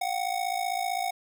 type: ring-modulated tone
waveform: square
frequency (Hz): 740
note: F#5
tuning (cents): 0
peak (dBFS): -25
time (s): 0.01-1.11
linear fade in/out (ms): 5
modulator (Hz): 27.8
effects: 10-bit